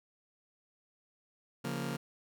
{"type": "chord", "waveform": "sawtooth", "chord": "Bb minor", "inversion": "first", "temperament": "just", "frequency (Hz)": [139.85, 174.81, 233.1], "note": ["Db3", "F3", "Bb3"], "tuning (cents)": [16, 2, 0], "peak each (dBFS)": [-35, -36, -35], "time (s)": [1.64, 1.97], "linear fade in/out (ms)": 10, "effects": []}